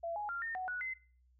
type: tone with pitch steps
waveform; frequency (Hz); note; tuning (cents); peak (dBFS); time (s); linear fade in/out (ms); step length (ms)
sine; 674 / 833 / 1388 / 1824 / 743 / 1470 / 2057; E5 / G#5 / F6 / A#6 / F#5 / F#6 / C7; +38 / +5 / -11 / -38 / +7 / -12 / -30; -36; 0.03-0.94; 10; 130
effects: noise-tail reverb RT60 0.4 s tail -19 dB re dry + added 62 Hz sine -65 dBFS peak until 1.39 s